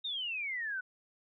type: exponential sweep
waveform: sine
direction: down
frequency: 3757 to 1469 Hz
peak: -34 dBFS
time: 0.04-0.81 s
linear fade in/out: 10 ms
effects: none